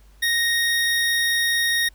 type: tone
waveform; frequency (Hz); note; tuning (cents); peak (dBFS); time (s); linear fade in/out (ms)
25% pulse; 1864.7; A#6; 0; -15; 0.22-1.89; 10
effects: added 50 Hz sine -48 dBFS peak until 1.94 s + pink hiss -59 dBFS RMS until 1.94 s